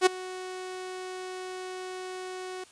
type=tone with ADSR envelope; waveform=sawtooth; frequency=370 Hz; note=F#4; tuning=in tune; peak=-11 dBFS; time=0.01-2.64 s; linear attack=53 ms; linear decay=11 ms; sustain=-21 dB; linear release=5 ms; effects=white hiss -55 dBFS RMS until 2.71 s + resampled to 22050 Hz